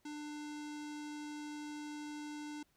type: tone with low-pass filter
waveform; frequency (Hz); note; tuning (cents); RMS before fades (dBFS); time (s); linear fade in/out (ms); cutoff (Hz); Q
square; 297.9; D4; +25; -45; 0.05-2.63; 5; 7200; 1.4
effects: pink hiss -75 dBFS RMS until 2.76 s